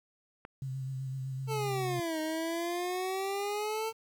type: click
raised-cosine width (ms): 0.5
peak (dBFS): -28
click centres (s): 0.451
type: tone with vibrato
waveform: sine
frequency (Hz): 132.4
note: C3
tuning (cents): +21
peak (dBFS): -34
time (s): 0.62-2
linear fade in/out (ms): 2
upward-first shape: sine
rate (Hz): 7.9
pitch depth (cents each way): 32
type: exponential two-way sweep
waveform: 25% pulse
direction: down then up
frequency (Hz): 450 to 311.1 to 450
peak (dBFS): -28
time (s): 1.47-3.93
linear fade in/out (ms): 50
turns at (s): 2.2
effects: 10-bit